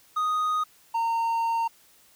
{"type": "tone pair in turn", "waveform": "triangle", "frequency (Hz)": [1244.5, 917.9], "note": ["D#6", "A#5"], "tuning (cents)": [0, -27], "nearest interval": "perfect fourth", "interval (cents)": 527, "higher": "first", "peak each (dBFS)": -21, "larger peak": "neither", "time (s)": [[0.16, 0.64], [0.94, 1.68]], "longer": "second", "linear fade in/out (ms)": 10, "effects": ["white hiss -58 dBFS RMS until 2.15 s"]}